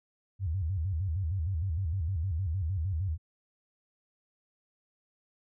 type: tone with vibrato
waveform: sine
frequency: 87.31 Hz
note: F2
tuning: in tune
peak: -28 dBFS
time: 0.39-3.18 s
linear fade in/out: 50 ms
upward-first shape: square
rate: 6.5 Hz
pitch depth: 180 cents each way
effects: none